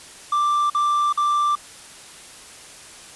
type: tone bursts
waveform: triangle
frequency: 1178 Hz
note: D6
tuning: 5 cents sharp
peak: -15 dBFS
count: 3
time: 0.32-1.554 s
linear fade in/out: 5 ms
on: 380 ms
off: 47 ms
effects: white hiss -42 dBFS RMS until 3.15 s + resampled to 24000 Hz